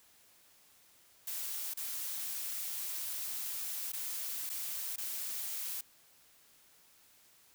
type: noise with dropouts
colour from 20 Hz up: blue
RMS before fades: -39 dBFS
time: 1.27-5.81 s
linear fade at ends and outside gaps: 5 ms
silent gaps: 1.738-1.771 / 3.92-3.932 / 4.494-4.499 / 4.961-4.98 s
effects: white hiss -64 dBFS RMS until 7.54 s